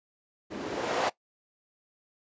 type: noise with low-pass filter sweep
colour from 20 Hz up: violet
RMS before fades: -31 dBFS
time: 0.5-1.1 s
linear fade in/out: 20 ms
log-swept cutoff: 250 to 700 Hz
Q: 1.4
effects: noise-tail reverb RT60 0.1 s tail -19 dB re dry + resampled to 16000 Hz